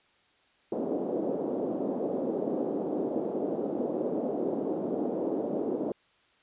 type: band-pass noise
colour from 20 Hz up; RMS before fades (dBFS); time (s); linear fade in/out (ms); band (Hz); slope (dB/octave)
pink; -31; 0.72-5.92; 2; 250 to 570; 24
effects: white hiss -65 dBFS RMS until 6.42 s + resampled to 8000 Hz